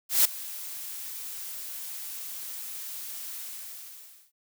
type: noise with ADSR envelope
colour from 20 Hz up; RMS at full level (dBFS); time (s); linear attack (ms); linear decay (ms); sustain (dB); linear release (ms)
blue; -18; 0.09-4.32; 160; 5; -20; 940
effects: none